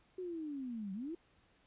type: linear two-way sweep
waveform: sine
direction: down then up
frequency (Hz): 375.1 to 185 to 352.7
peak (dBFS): -39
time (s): 0.18-1.15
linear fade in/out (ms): 5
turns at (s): 0.93
effects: pink hiss -70 dBFS RMS until 1.66 s + resampled to 8000 Hz